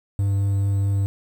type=tone with vibrato; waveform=triangle; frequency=99.2 Hz; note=G2; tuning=21 cents sharp; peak=-16 dBFS; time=0.19-1.06 s; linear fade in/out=0 ms; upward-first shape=triangle; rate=4.6 Hz; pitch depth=9 cents each way; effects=8-bit